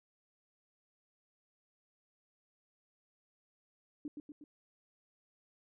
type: tone with echo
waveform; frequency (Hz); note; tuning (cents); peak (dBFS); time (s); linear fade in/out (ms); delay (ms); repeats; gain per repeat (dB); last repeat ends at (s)
sine; 295.1; D4; +8; -38; 4.05-4.08; 2; 120; 3; -4; 4.44
effects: none